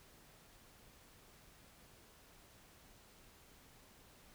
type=silence; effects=pink hiss -63 dBFS RMS until 4.34 s